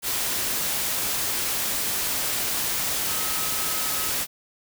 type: tone in noise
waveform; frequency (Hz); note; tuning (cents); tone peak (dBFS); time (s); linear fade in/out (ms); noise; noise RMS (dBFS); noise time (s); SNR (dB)
sine; 1278; D#6; +46; -37; 3.05-4.13; 50; white; -26; 0.02-4.27; -14
effects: none